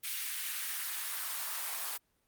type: noise with high-pass filter sweep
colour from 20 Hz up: white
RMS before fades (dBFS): -37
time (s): 0.03-1.98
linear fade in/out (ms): 20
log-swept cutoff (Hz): 2200 to 730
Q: 1.3
effects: pink hiss -75 dBFS RMS until 2.27 s + Opus 32 kbps